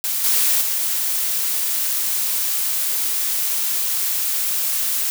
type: noise with level steps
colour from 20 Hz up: blue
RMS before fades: -22 / -17 / -21 dBFS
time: 0.04-5.1 s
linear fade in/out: 0 ms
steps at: 0.24 / 0.61 s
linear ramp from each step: 2 ms
effects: none